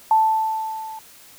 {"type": "tone with level ramp", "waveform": "sine", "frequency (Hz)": 880, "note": "A5", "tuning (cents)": 0, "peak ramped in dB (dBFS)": [-11, -32], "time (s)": [0.11, 0.99], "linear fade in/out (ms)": 2, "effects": ["white hiss -47 dBFS RMS until 1.38 s"]}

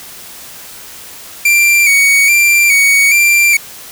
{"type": "tone with vibrato", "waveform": "45% pulse", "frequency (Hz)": 2300, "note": "D7", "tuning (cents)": -37, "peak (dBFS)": -6, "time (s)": [1.45, 3.57], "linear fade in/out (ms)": 5, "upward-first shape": "square", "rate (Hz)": 1.2, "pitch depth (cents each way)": 48, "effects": ["white hiss -32 dBFS RMS until 3.91 s"]}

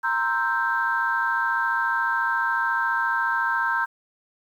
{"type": "chord", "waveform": "sine", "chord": "C dominant seventh", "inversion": "third", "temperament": "equal", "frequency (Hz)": [932.3, 1046.5, 1318.5, 1568], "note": ["Bb5", "C6", "E6", "G6"], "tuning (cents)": [0, 0, 0, 0], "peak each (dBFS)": [-26, -29, -29, -23], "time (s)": [0.03, 3.86], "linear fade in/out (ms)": 20, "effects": ["tanh soft clip ceiling -11 dBFS", "9-bit"]}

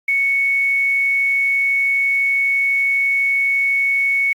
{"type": "tone with quantisation", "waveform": "sine", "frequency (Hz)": 2217, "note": "C#7", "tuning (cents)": 0, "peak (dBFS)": -14, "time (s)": [0.08, 4.33], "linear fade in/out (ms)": 5, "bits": 7, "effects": ["AAC 48 kbps"]}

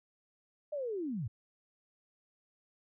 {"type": "linear sweep", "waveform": "sine", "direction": "down", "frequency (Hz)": [615, 94.5], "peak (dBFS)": -34, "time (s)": [0.72, 1.28], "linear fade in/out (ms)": 10, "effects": []}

